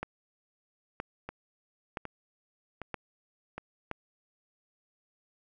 two click trains, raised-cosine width 0.5 ms, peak -19 / -23 dBFS, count 5 / 4, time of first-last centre 0.03-3.913 / 1.29-3.58 s, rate 1.03 / 1.31 Hz, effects none

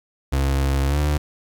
35% pulse tone with pitch glide, 68.3 to 74.05 Hz, C#2 to D2, -25 to +15 cents, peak -16 dBFS, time 0.32-1.18 s, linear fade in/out 10 ms, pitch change +140 cents, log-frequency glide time 0.86-0.99 s, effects 9-bit

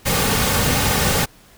pink noise with comb filter, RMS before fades -18 dBFS, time 0.05-1.26 s, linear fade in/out 20 ms, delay 3 ms, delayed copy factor -0.5, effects pink hiss -49 dBFS RMS until 1.57 s

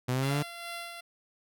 sawtooth linear sweep, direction up, 123.47 to 149 Hz, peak -23 dBFS, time 0.08-0.43 s, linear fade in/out 10 ms
10% pulse tone with tremolo, 686 Hz, F5, 31 cents flat, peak -28 dBFS, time 0.22-1.01 s, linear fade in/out 10 ms, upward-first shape sine, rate 2.4 Hz, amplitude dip 45%
effects none

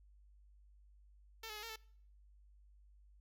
5% pulse tone with pitch steps, 447.9 / 426.4 / 421.1 / 457.8 / 440.2 Hz, A4 / G#4 / G#4 / A#4 / A4, +31 / +46 / +24 / -31 / +1 cents, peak -34 dBFS, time 1.43-1.76 s, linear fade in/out 5 ms, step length 66 ms, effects noise-tail reverb RT60 0.6 s tail -23 dB re dry + added 50 Hz sine -61 dBFS peak until 3.2 s

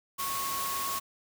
sine tone in noise, 1100 Hz, C#6, 14 cents flat, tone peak -33 dBFS, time 0.18-1 s, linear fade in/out 20 ms, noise white, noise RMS -35 dBFS, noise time 0.18-1 s, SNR -1 dB, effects none

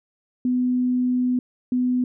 sine tone pair in turn, 250 / 250 Hz, B3 / B3, +21 / +21 cents, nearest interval unison, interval 0 cents, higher neither, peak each -18 dBFS, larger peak neither, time 0.45-1.39 / 1.72-2.04 s, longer first, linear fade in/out 2 ms, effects none

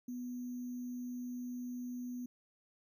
sine tone with sample-and-hold, 246.9 Hz, B3, in tune, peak -39 dBFS, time 0.08-2.26 s, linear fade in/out 5 ms, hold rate 6300 Hz, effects none

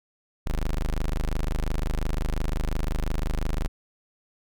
30% pulse tone, 25.72 Hz, G#0, 16 cents flat, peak -21 dBFS, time 0.46-3.68 s, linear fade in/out 10 ms, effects none

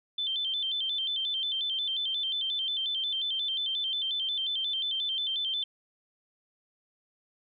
sine tone with vibrato, 3322 Hz, G#7, in tune, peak -28 dBFS, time 0.18-5.64 s, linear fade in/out 5 ms, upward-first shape square, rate 5.6 Hz, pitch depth 98 cents each way, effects none

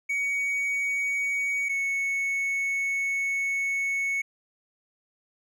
triangle tone pair in turn, 2247 / 2210 Hz, C#7 / C#7, +23 / -6 cents, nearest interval unison, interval 29 cents, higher first, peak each -23 dBFS, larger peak neither, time 0.09-1.69 / 1.69-4.22 s, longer second, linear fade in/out 10 ms, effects none

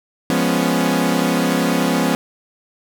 sawtooth chord, C# dominant seventh, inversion first, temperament equal with one note detuned, 174.11 / 207.7 / 246.9 / 277.2 Hz, E#3 / G#3 / B3 / C#4, -5 / 0 / 0 / 0 cents, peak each -17 / -19 / -16 / -17 dBFS, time 0.3-2.15 s, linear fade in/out 0 ms, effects none

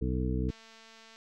harmonic tone, 63.1 Hz, B1, 38 cents sharp, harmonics 1 / 2 / 3 / 4 / 5 / 7, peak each -31 / -34 / -36 / -37 / -38 / -39 dBFS, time 0.01-0.51 s, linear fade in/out 10 ms
click train, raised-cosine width 0.2 ms, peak -37 dBFS, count 151, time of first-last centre 0.49-1.16 s, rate 224 Hz
effects none

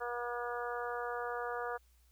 harmonic tone, 240.7 Hz, B3, 44 cents flat, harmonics 2 / 3 / 4 / 5 / 6 / 7, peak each -40 / -42 / -45 / -43 / -44 / -48 dBFS, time 0-1.78 s, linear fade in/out 20 ms, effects added 60 Hz sine -64 dBFS peak until 2.11 s + white hiss -73 dBFS RMS until 2.11 s

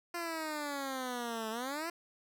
10% pulse exponential two-way sweep, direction down then up, 348.3 to 217.4 to 348.3 Hz, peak -28 dBFS, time 0.14-1.9 s, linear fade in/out 5 ms, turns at 1.5 s, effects none

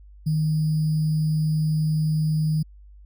sine tone with sample-and-hold, 155.3 Hz, D#3, 3 cents flat, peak -19 dBFS, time 0.26-2.63 s, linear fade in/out 10 ms, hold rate 4900 Hz, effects added 50 Hz sine -44 dBFS peak until 3.05 s

